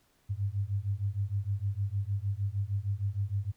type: beating tone pair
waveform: sine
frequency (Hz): 96.9 / 103.4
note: G2 / G#2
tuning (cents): -20 / -7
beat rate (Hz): 6.5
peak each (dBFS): -32 / -32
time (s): 0.29-3.52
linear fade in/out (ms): 20
effects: pink hiss -69 dBFS RMS until 3.56 s